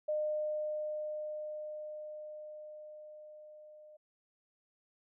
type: tone with level ramp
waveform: sine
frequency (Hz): 608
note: D#5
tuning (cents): -40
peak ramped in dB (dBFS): -30 to -53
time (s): 0.08-3.97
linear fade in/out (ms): 10
effects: none